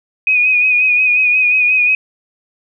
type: tone with vibrato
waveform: sine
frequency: 2489 Hz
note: D#7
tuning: in tune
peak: -9 dBFS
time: 0.27-1.95 s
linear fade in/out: 2 ms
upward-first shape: sine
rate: 5.6 Hz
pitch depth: 37 cents each way
effects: none